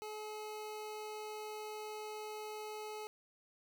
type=tone; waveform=25% pulse; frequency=427.1 Hz; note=G#4; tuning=48 cents sharp; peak=-39 dBFS; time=0.02-3.07 s; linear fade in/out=0 ms; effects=11-bit